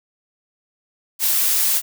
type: noise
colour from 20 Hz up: blue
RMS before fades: -18 dBFS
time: 1.19-1.82 s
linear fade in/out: 50 ms
effects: none